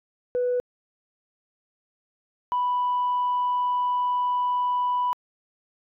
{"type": "tone pair in turn", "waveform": "sine", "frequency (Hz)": [493.9, 987.8], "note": ["B4", "B5"], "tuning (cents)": [0, 0], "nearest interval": "octave", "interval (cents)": 1200, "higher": "second", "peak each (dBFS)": -20, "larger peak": "neither", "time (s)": [[0.35, 0.6], [2.52, 5.13]], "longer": "second", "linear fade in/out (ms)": 0, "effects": ["tanh soft clip ceiling -18 dBFS"]}